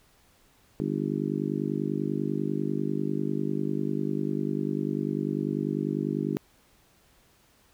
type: harmonic tone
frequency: 50.1 Hz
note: G1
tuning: 38 cents sharp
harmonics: 3 / 4 / 5 / 6 / 7 / 8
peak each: -33 / -32 / -34 / -32 / -34 / -36 dBFS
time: 0.8-6.37 s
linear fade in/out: 0 ms
effects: pink hiss -62 dBFS RMS until 7.73 s